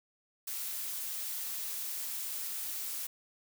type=noise; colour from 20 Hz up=blue; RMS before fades=-38 dBFS; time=0.47-3.07 s; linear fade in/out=5 ms; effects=none